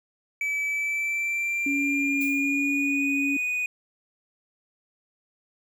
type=tone with pitch glide; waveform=triangle; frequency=2300 to 2479 Hz; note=D7 to D#7; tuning=-37 to -7 cents; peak=-23 dBFS; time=0.41-3.66 s; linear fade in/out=2 ms; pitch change=+130 cents; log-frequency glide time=0.67-3.08 s
type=tone with vibrato; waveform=sine; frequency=280.4 Hz; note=C#4; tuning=20 cents sharp; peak=-25 dBFS; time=1.66-3.37 s; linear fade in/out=5 ms; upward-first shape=sine; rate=1.2 Hz; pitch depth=10 cents each way
type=noise with exponential decay; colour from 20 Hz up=violet; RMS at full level=-35 dBFS; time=2.21-2.56 s; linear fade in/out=2 ms; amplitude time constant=75 ms
effects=none